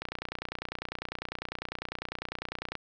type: click train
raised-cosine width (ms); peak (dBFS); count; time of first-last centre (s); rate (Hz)
0.3; -18; 83; 0.02-2.753; 30
effects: none